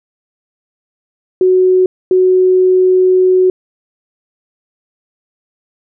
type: tone bursts at uneven times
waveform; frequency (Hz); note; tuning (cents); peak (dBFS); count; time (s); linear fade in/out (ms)
sine; 370.1; F#4; 0; -6; 2; 1.41-1.86 / 2.11-3.5; 2
effects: none